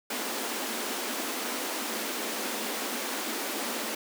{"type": "high-pass noise", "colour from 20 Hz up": "pink", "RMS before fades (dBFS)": -33, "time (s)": [0.1, 3.95], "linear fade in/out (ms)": 5, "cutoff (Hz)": 210, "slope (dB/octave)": 96, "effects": []}